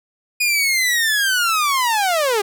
sawtooth linear sweep, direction down, 2470 to 389.8 Hz, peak -12 dBFS, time 0.4-2.42 s, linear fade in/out 10 ms, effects none

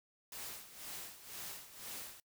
white noise with tremolo, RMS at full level -45 dBFS, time 0.32-2.2 s, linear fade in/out 2 ms, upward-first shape sine, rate 2 Hz, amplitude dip 75%, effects noise-tail reverb RT60 0.1 s tail -23 dB re dry

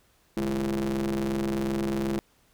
40% pulse ring-modulated tone, 65.41 Hz, C2, in tune, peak -22 dBFS, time 0.37-2.19 s, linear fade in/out 0 ms, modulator 273 Hz, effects pink hiss -64 dBFS RMS until 2.53 s

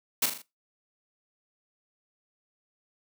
white noise with echo, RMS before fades -24 dBFS, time 0.22-0.26 s, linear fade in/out 5 ms, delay 40 ms, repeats 4, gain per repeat -6 dB, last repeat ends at 0.42 s, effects noise-tail reverb RT60 0.2 s tail -18 dB re dry + high-pass 150 Hz 12 dB/octave

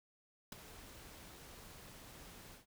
pink noise with ADSR envelope, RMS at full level -43 dBFS, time 0.52-2.66 s, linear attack 4 ms, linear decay 11 ms, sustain -12 dB, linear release 130 ms, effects none

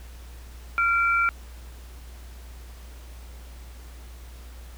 sine tone pair together, 1382.5 / 2325 Hz, F6 / D7, -18 / -18 cents, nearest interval major sixth, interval 900 cents, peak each -20 / -25 dBFS, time 0.78-1.29 s, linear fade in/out 0 ms, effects added 60 Hz sine -40 dBFS peak until 4.77 s + pink hiss -51 dBFS RMS until 4.77 s

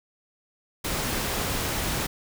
pink noise, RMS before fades -28 dBFS, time 0.84-2.07 s, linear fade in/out 10 ms, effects none

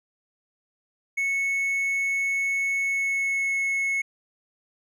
triangle tone with pitch glide, 2204 to 2190 Hz, C#7 to C#7, -11 to -22 cents, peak -21 dBFS, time 1.17-4.02 s, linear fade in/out 10 ms, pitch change -11 cents, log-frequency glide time 2.82-3.57 s, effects none

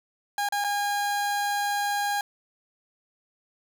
30% pulse tone with dropouts, 815 Hz, G#5, 33 cents flat, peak -22 dBFS, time 0.38-2.21 s, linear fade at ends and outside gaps 2 ms, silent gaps 0.488-0.523 / 0.641-0.645 s, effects none

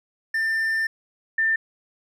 triangle / sine tone pair in turn, 1791 / 1791 Hz, A6 / A6, +30 / +30 cents, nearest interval unison, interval 0 cents, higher neither, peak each -19 / -18 dBFS, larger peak second, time 0.34-0.87 / 1.38-1.56 s, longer first, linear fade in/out 5 ms, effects none

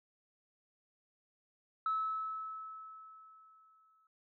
sine tone with exponential decay, 1300 Hz, E6, 24 cents flat, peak -29 dBFS, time 1.86-4.07 s, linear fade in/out 2 ms, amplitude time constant 480 ms, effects tanh soft clip ceiling -26 dBFS

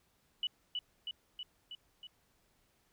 sine tone with echo, 2960 Hz, F#7, in tune, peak -31 dBFS, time 0.43-0.47 s, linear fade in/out 2 ms, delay 320 ms, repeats 5, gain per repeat -3 dB, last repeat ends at 2.07 s, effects pink hiss -73 dBFS RMS until 2.92 s

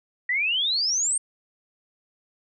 sine exponential sweep, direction up, 1900 to 8870 Hz, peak -21 dBFS, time 0.29-1.18 s, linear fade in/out 5 ms, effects none

